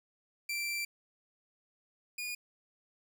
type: tone pair in turn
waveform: sawtooth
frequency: 2349 / 2444 Hz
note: D7 / D#7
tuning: 0 / -32 cents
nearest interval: minor second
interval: 68 cents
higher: second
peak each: -30 / -33 dBFS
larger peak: first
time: 0.49-0.85 / 2.18-2.35 s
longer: first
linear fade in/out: 5 ms
effects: none